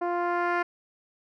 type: tone with low-pass filter sweep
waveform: 10% pulse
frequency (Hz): 349.2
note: F4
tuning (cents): 0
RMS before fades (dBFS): -27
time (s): 0.01-0.63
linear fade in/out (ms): 10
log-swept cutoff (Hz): 760 to 1900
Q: 0.99
effects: none